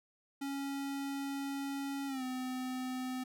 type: tone with pitch glide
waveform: square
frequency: 277.2 to 255.7 Hz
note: C#4 to C4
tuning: 0 to -40 cents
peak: -37 dBFS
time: 0.41-3.24 s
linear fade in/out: 10 ms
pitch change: -140 cents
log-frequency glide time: 2.07-2.23 s
effects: none